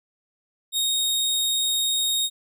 sawtooth tone, 3729 Hz, A#7, in tune, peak -18 dBFS, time 0.72-2.3 s, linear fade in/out 50 ms, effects none

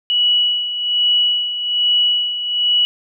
sine tone with tremolo, 2935 Hz, F#7, 15 cents flat, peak -11 dBFS, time 0.1-2.85 s, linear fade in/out 0 ms, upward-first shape sine, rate 1.2 Hz, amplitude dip 65%, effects none

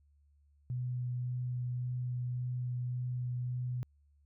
sine tone with vibrato, 124.2 Hz, B2, 10 cents sharp, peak -33 dBFS, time 0.7-3.83 s, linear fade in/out 0 ms, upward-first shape sine, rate 1.8 Hz, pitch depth 9 cents each way, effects added 72 Hz sine -64 dBFS peak until 4.25 s

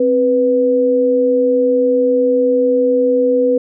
sine tone pair together, 262.7 / 493.9 Hz, C4 / B4, +7 / 0 cents, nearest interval major seventh, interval 1093 cents, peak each -17 / -11 dBFS, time 0-3.58 s, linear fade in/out 5 ms, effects none

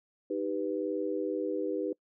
sine chord, Eb augmented, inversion none, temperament equal, 311.1 / 392 / 493.9 Hz, Eb4 / G4 / B4, 0 / 0 / 0 cents, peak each -34 dBFS, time 0.3-1.93 s, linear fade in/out 5 ms, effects noise-tail reverb RT60 0.1 s tail -25 dB re dry

